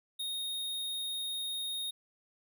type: tone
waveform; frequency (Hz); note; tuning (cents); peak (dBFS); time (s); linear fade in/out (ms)
square; 3715; A#7; -7; -35; 0.19-1.91; 10
effects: none